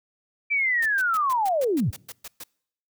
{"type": "linear sweep", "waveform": "sine", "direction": "down", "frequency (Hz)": [2349, 70.3], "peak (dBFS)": -20, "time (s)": [0.5, 1.91], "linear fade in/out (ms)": 20}
{"type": "noise bursts", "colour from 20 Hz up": "white", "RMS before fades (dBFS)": -38, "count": 11, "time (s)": [0.82, 2.438], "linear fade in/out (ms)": 5, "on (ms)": 38, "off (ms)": 120}
{"effects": ["noise-tail reverb RT60 0.7 s tail -26 dB re dry"]}